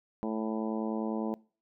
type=harmonic tone; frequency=110 Hz; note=A2; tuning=in tune; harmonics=2 / 3 / 4 / 5 / 6 / 7 / 8 / 9; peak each=-33 / -37 / -39 / -41 / -43 / -44 / -45 / -46 dBFS; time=0.23-1.34 s; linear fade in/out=0 ms; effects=noise-tail reverb RT60 0.4 s tail -24 dB re dry